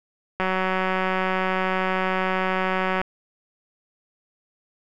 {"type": "click train", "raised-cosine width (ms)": 0.5, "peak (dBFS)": -9, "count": 490, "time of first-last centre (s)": [0.4, 3.015], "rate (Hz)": 187, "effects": []}